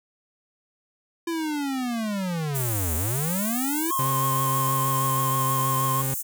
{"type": "linear two-way sweep", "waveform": "square", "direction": "down then up", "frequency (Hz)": [340, 74.9, 340], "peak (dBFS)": -26, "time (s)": [1.27, 3.91], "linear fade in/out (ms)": 5, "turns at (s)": 2.95}
{"type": "high-pass noise", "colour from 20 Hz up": "white", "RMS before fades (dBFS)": -30, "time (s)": [2.54, 6.23], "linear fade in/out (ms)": 20, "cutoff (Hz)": 6600, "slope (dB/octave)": 48}
{"type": "tone with vibrato", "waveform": "triangle", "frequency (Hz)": 1064, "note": "C6", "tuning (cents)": 29, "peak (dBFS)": -22, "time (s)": [3.9, 6.02], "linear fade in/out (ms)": 10, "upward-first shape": "triangle", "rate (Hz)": 6.3, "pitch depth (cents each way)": 37}
{"type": "tone with pitch glide", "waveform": "40% pulse", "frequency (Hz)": [134.9, 133.43], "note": ["C#3", "C3"], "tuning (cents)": [-47, 34], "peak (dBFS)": -25, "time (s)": [3.99, 6.14], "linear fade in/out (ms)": 2, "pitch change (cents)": -19, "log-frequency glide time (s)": [4.8, 5.36]}
{"effects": []}